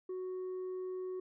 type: tone with tanh clipping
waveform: triangle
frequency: 370 Hz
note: F#4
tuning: in tune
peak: -38 dBFS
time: 0.09-1.2 s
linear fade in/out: 5 ms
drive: 7 dB
effects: none